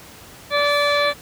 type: harmonic tone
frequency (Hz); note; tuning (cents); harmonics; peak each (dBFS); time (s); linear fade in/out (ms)
580; D5; -22; 1 / 2 / 3 / 4 / 6 / 7; -19 / -22 / -24 / -25 / -27 / -27; 0.5-1.14; 50
type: exponential two-way sweep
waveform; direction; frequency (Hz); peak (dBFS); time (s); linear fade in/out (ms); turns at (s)
5% pulse; up then down; 145 to 1387 to 252.4; -24; 0.56-1.13; 5; 0.74
effects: pink hiss -42 dBFS RMS until 1.21 s + high-pass 60 Hz 12 dB/octave